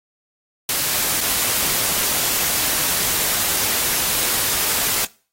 white noise with dropouts, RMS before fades -20 dBFS, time 0.69-5.05 s, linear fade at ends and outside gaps 2 ms, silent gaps 1.206-1.212 s, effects noise-tail reverb RT60 0.4 s tail -22 dB re dry + AAC 48 kbps

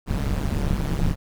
brown noise with amplitude modulation, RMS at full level -19 dBFS, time 0.06-1.16 s, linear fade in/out 50 ms, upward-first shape sine, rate 142 Hz, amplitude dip 100%, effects none

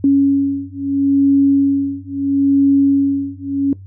sine beating tone pair, 277.2 / 277.95 Hz, C#4 / C#4, 0 / +5 cents, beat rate 0.75 Hz, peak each -14 dBFS, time 0.04-3.73 s, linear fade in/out 2 ms, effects noise-tail reverb RT60 0.2 s tail -21 dB re dry + added 96 Hz sine -33 dBFS peak until 3.86 s

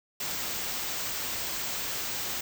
white band-stop noise, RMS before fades -33 dBFS, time 0.2-2.41 s, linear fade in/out 5 ms, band 8700 to 13000 Hz, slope 96 dB/octave, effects none

